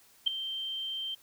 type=tone with ADSR envelope; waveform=sine; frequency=3136 Hz; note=G7; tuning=in tune; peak=-19 dBFS; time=0.26-1.15 s; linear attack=15 ms; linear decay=4 ms; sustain=-14 dB; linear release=9 ms; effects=white hiss -61 dBFS RMS until 1.22 s